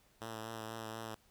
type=tone with vibrato; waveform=5% pulse; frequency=111.6 Hz; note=A2; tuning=25 cents sharp; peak=-31 dBFS; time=0.21-1.15 s; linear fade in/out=5 ms; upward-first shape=triangle; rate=4.1 Hz; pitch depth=32 cents each way; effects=pink hiss -69 dBFS RMS until 1.3 s